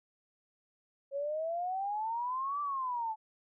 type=exponential two-way sweep; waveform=sine; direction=up then down; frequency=546 to 1174.7 to 859 Hz; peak=-32 dBFS; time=1.11-3.16 s; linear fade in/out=50 ms; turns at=2.61 s; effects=none